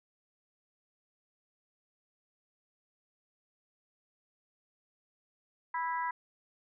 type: harmonic tone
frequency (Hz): 328.3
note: E4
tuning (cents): -7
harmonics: 3 / 4 / 5 / 6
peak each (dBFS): -32 / -44 / -41 / -42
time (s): 5.74-6.11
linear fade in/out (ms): 5
effects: none